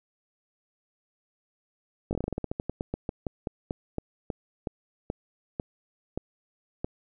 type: slowing click train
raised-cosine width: 2 ms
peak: -16 dBFS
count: 26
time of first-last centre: 2.11-6.845 s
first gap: 19 ms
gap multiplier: 1.16
effects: none